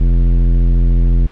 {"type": "tone with tanh clipping", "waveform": "triangle", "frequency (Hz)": 43, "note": "F1", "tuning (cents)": -26, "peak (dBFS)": -10, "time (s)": [0, 1.27], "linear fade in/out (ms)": 10, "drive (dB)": 18, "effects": ["pink hiss -44 dBFS RMS until 1.31 s", "low-pass 3000 Hz 12 dB/octave"]}